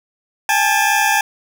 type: tone pair together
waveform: 20% pulse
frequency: 807 / 870 Hz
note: G#5 / A5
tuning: -50 / -20 cents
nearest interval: minor second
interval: 130 cents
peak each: -11 dBFS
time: 0.49-1.21 s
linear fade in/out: 2 ms
effects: none